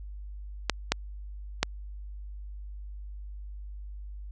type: clicks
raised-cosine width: 0.2 ms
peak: -5 dBFS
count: 3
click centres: 0.697 / 0.92 / 1.63 s
effects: added 50 Hz sine -38 dBFS peak until 4.31 s + resampled to 22050 Hz